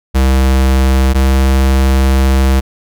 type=tone pair in turn; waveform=square; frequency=65.9 / 66.4 Hz; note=C2 / C2; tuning=+13 / +26 cents; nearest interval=unison; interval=13 cents; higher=second; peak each=-8 dBFS; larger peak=neither; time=0.14-1.14 / 1.14-2.61 s; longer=second; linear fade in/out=20 ms; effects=none